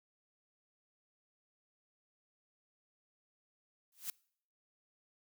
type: noise with exponential growth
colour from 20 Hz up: blue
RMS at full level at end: -36 dBFS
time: 3.92-4.1 s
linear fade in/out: 2 ms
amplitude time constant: 37 ms
effects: noise-tail reverb RT60 0.6 s tail -25 dB re dry